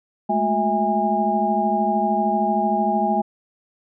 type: tone cluster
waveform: sine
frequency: 210 / 223.1 / 364.2 / 653 / 817 Hz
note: G#3 / A3 / F#4 / E5 / G#5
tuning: +19 / +24 / -27 / -17 / -29 cents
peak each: -24 / -27 / -28 / -25 / -20 dBFS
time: 0.29-3.22 s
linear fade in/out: 10 ms
effects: none